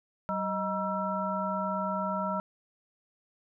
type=harmonic tone with a mistuned harmonic; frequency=190.8 Hz; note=G3; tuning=47 cents flat; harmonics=1 / 3 / 5 / 7; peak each=-34 / -34 / -34 / -34 dBFS; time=0.29-2.4 s; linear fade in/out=0 ms; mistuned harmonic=3; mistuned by=+150 cents; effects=none